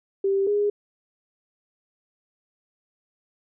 sine tone pair in turn, 392 / 411.6 Hz, G4 / G#4, 0 / -16 cents, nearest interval minor second, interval 84 cents, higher second, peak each -19 dBFS, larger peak neither, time 0.24-0.47 / 0.47-0.7 s, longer neither, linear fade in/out 5 ms, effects none

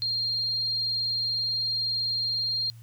sine tone, 4207 Hz, C8, 9 cents sharp, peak -25 dBFS, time 0.02-2.7 s, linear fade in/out 0 ms, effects added 115 Hz sine -44 dBFS peak until 2.82 s + white hiss -61 dBFS RMS until 2.82 s

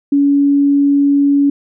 sine tone, 282.7 Hz, C#4, 34 cents sharp, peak -8 dBFS, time 0.12-1.5 s, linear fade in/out 5 ms, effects none

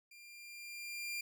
sawtooth tone with level ramp, 2390 Hz, D7, 30 cents sharp, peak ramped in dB -52 to -34 dBFS, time 0.11-1.21 s, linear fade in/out 5 ms, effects none

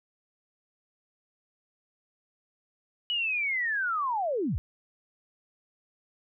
sine linear sweep, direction down, 2959 to 46.91 Hz, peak -26 dBFS, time 3.1-4.58 s, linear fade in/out 0 ms, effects none

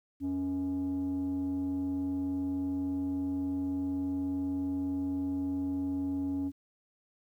sine tone pair together, 84.9 / 278.2 Hz, F2 / C#4, -48 / +6 cents, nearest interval octave + major sixth, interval 2054 cents, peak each -38 / -28 dBFS, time 0.2-6.52 s, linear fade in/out 50 ms, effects tanh soft clip ceiling -28 dBFS + 11-bit

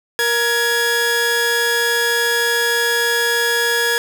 sawtooth tone pair together, 470 / 1676.7 Hz, A#4 / G#6, +14 / +16 cents, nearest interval octave + minor seventh, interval 2202 cents, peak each -16 / -13 dBFS, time 0.19-3.98 s, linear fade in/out 0 ms, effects none

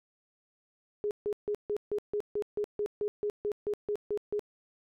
sine tone bursts, 415.3 Hz, G#4, in tune, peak -28 dBFS, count 16, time 1.04-4.394 s, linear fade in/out 0 ms, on 69 ms, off 150 ms, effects none

